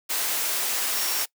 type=tone in noise; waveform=sine; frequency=5560 Hz; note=F8; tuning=9 cents flat; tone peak=-32 dBFS; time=0.94-1.24 s; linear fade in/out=20 ms; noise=white; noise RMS=-26 dBFS; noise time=0.09-1.26 s; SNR=-9 dB; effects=noise-tail reverb RT60 0.1 s tail -22 dB re dry + high-pass 400 Hz 12 dB/octave